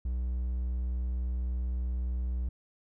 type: tone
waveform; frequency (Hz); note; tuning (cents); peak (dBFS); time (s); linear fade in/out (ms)
triangle; 61.74; B1; 0; -27; 0.05-2.49; 5
effects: none